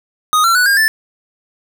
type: tone with pitch steps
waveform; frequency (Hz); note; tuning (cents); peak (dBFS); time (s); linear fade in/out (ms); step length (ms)
square; 1244.5 / 1357.1 / 1480 / 1613.9 / 1760; D#6 / E6 / F#6 / G6 / A6; 0 / +50 / 0 / +50 / 0; -10; 0.33-0.88; 0; 110
effects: none